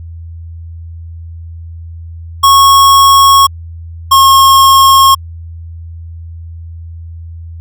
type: tone pair in turn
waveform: square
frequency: 1100 / 1082.4 Hz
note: C#6 / C#6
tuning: -14 / -42 cents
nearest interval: unison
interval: 28 cents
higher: first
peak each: -3 dBFS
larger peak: neither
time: 2.43-3.47 / 4.11-5.15 s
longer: neither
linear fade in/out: 10 ms
effects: added 83 Hz sine -24 dBFS peak until 7.6 s